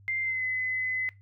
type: tone with pitch glide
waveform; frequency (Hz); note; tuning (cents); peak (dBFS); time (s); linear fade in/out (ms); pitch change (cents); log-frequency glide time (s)
sine; 2093 to 2026; C7 to B6; 0 to +44; -27; 0.08-1.09; 0; -56; 0.22-0.44
effects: noise-tail reverb RT60 0.2 s tail -19 dB re dry + added 99 Hz sine -52 dBFS peak until 1.21 s